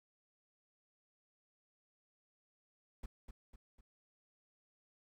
brown noise with echo, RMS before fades -44 dBFS, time 3.03-3.06 s, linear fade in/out 5 ms, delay 250 ms, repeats 3, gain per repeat -6 dB, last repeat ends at 3.81 s, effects none

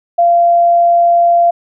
sine tone, 689 Hz, F5, 24 cents flat, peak -6 dBFS, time 0.18-1.51 s, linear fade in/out 10 ms, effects none

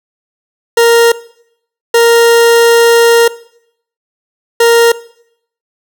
40% pulse tone bursts at uneven times, 466.2 Hz, A#4, in tune, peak -3 dBFS, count 3, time 0.77-1.12 / 1.94-3.28 / 4.6-4.92 s, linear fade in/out 5 ms, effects noise-tail reverb RT60 0.7 s tail -19 dB re dry

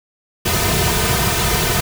pink noise with comb filter, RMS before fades -17 dBFS, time 0.45-1.81 s, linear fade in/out 10 ms, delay 3.6 ms, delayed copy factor -0.8, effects none

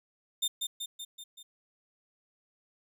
sawtooth tone with echo, 3616 Hz, A7, 47 cents sharp, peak -24 dBFS, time 0.42-0.48 s, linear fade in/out 10 ms, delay 190 ms, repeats 5, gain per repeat -4 dB, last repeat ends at 1.43 s, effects none

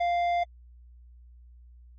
sine tone with tanh clipping, 697 Hz, F5, 4 cents flat, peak -25 dBFS, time 0-0.44 s, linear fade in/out 10 ms, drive 9 dB, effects added 60 Hz sine -49 dBFS peak until 1.98 s + AAC 48 kbps

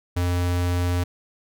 square tone, 88.5 Hz, F2, 23 cents sharp, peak -21 dBFS, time 0.16-1.04 s, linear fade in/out 10 ms, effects none

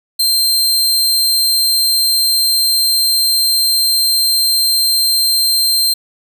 sawtooth tone, 4155 Hz, C8, 13 cents flat, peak -8 dBFS, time 0.19-5.94 s, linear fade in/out 10 ms, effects none

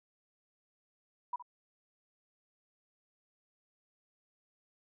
sine tone with echo, 976 Hz, B5, 21 cents flat, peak -32 dBFS, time 1.33-1.36 s, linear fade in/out 5 ms, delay 65 ms, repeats 1, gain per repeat -13 dB, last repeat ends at 1.425 s, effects none

